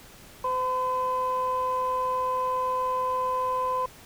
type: tone pair together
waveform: sine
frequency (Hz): 511 / 1016.4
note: C5 / B5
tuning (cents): -41 / +49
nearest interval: octave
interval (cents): 1190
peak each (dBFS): -29 / -24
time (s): 0.44-3.86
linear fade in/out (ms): 5
effects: tanh soft clip ceiling -19 dBFS + pink hiss -49 dBFS RMS until 4.05 s